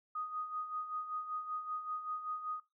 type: tone with tremolo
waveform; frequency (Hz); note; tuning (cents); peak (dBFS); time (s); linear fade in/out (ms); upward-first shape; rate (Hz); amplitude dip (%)
sine; 1244.5; D#6; 0; -35; 0.15-2.6; 5; sine; 5.2; 65
effects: noise-tail reverb RT60 0.2 s tail -17 dB re dry